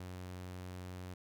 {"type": "tone", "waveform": "sawtooth", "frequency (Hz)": 91.1, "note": "F#2", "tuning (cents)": -26, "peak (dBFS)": -40, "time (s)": [0, 1.14], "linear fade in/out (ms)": 5, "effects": []}